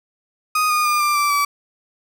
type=tone with pitch steps; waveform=35% pulse; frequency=1244.5 / 1225.2 / 1206.3 / 1187.6 / 1169.2 / 1151.1 Hz; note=D#6 / D#6 / D6 / D6 / D6 / D6; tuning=0 / -27 / +46 / +19 / -8 / -35 cents; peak=-14 dBFS; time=0.55-1.45 s; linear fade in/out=5 ms; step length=150 ms; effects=none